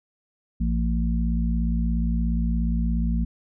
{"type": "harmonic tone", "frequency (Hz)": 57, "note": "A#1", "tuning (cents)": -38, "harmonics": [1, 3, 4], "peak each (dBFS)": [-22, -27, -28], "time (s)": [0.6, 3.25], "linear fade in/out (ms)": 10, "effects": []}